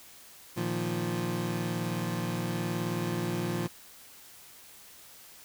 25% pulse chord, Bb suspended fourth, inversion none, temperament equal, 116.54 / 155.56 / 174.61 Hz, Bb2 / Eb3 / F3, 0 / 0 / 0 cents, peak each -31 / -33 / -29 dBFS, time 0.56-3.68 s, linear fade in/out 20 ms, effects white hiss -52 dBFS RMS until 5.44 s

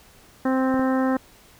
harmonic tone, 261.6 Hz, C4, in tune, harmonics 1 / 2 / 3 / 4 / 5 / 6 / 7, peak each -20 / -26 / -30 / -32 / -34 / -36 / -37 dBFS, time 0.45-1.17 s, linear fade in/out 5 ms
clicks, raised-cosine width 2 ms, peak -21 dBFS, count 2, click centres 0.742 / 0.795 s
effects pink hiss -52 dBFS RMS until 1.59 s

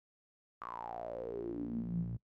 sawtooth tone with band-pass filter sweep, 58.27 Hz, A#1, in tune, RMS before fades -40 dBFS, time 0.61-2.17 s, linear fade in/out 10 ms, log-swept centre 1200 to 130 Hz, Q 9.9, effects noise-tail reverb RT60 0.1 s tail -22 dB re dry

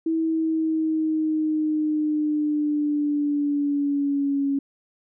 sine linear sweep, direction down, 325.1 to 277.2 Hz, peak -20 dBFS, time 0.06-4.59 s, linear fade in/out 5 ms, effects none

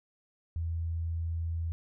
sine tone, 82.9 Hz, E2, 10 cents sharp, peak -30 dBFS, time 0.56-1.72 s, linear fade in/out 0 ms, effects none

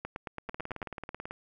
two click trains, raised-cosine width 0.5 ms, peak -21 / -23 dBFS, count 8 / 16, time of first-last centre 0.05-0.828 / 0.49-1.31 s, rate 9 / 18.3 Hz, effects none

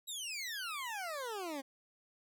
20% pulse exponential sweep, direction down, 3924 to 262.1 Hz, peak -34 dBFS, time 0.07-1.62 s, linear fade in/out 20 ms, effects none

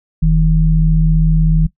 sine tone pair together, 42.18 / 159.1 Hz, E1 / D#3, +41 / +39 cents, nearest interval octave + major seventh, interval 2298 cents, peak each -11 dBFS, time 0.22-1.67 s, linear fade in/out 10 ms, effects noise-tail reverb RT60 0.1 s tail -19 dB re dry

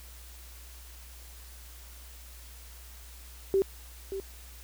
sine tone with echo, 388.5 Hz, G4, 16 cents flat, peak -21 dBFS, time 3.54-3.62 s, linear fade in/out 0 ms, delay 580 ms, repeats 1, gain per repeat -11 dB, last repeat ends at 4.2 s, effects added 60 Hz sine -47 dBFS peak until 4.63 s + white hiss -52 dBFS RMS until 4.63 s

